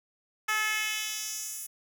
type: tone with high-pass filter sweep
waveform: 10% pulse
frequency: 430.6 Hz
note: A4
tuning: 37 cents flat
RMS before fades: -32 dBFS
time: 0.48-1.67 s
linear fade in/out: 10 ms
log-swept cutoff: 1300 to 10000 Hz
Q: 1.4
effects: none